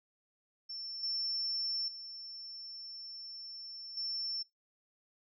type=tone with level steps; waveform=sine; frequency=5390 Hz; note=E8; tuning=38 cents sharp; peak=-40 / -33 / -44 / -35 dBFS; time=0.69-4.43 s; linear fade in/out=10 ms; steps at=1.03 / 1.88 / 3.97 s; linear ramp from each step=2 ms; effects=noise-tail reverb RT60 0.2 s tail -24 dB re dry